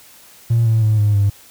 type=tone with pitch steps; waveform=triangle; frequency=116 / 111.98 / 108.11 / 104.36 / 100.75 Hz; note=A#2 / A2 / A2 / G#2 / G2; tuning=-8 / +31 / -30 / +9 / +48 cents; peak=-8 dBFS; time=0.5-1.3 s; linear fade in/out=10 ms; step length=160 ms; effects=tanh soft clip ceiling -8 dBFS + white hiss -45 dBFS RMS until 1.5 s